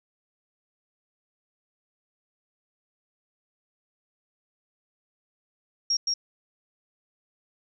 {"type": "tone with echo", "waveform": "sine", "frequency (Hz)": 5588, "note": "F8", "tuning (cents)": 0, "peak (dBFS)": -21, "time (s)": [5.9, 5.97], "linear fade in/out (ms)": 5, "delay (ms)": 170, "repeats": 1, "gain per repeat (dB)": -2, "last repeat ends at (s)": 6.14, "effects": []}